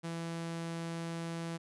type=tone; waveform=sawtooth; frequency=166.7 Hz; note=E3; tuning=20 cents sharp; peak=-33 dBFS; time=0.03-1.58 s; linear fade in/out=20 ms; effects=resampled to 24000 Hz